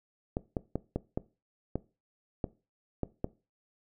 clicks, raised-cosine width 2 ms, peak -17 dBFS, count 9, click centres 0.369 / 0.568 / 0.756 / 0.96 / 1.175 / 1.756 / 2.442 / 3.033 / 3.244 s, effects noise-tail reverb RT60 0.3 s tail -19 dB re dry

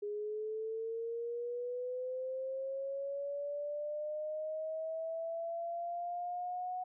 sine linear sweep, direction up, 411.3 to 736 Hz, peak -36 dBFS, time 0.02-6.84 s, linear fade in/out 10 ms, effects none

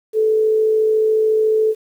sine tone with amplitude modulation, 436 Hz, A4, 16 cents flat, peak -11 dBFS, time 0.13-1.75 s, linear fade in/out 50 ms, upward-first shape sine, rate 54 Hz, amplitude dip 30%, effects 8-bit

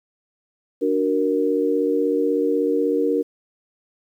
sine chord, D augmented, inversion none, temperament equal, 293.7 / 370 / 466.2 Hz, D4 / F#4 / A#4, 0 / 0 / 0 cents, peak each -22 / -24 / -20 dBFS, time 0.81-3.23 s, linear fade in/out 20 ms, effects 9-bit

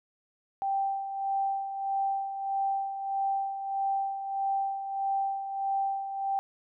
sine tone with tremolo, 784 Hz, G5, in tune, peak -25 dBFS, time 0.62-6.39 s, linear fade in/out 0 ms, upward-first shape sine, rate 1.6 Hz, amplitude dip 60%, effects none

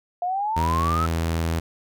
sine exponential sweep, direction up, 698.5 to 1323 Hz, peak -22 dBFS, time 0.22-1.06 s, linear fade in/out 2 ms
sawtooth tone, 82.41 Hz, E2, in tune, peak -18 dBFS, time 0.56-1.6 s, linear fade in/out 10 ms
effects none

